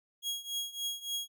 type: tone with tremolo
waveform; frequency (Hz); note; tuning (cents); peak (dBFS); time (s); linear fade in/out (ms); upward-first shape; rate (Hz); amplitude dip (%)
sawtooth; 3300; G#7; -12; -28; 0.22-1.28; 50; triangle; 3.5; 90
effects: none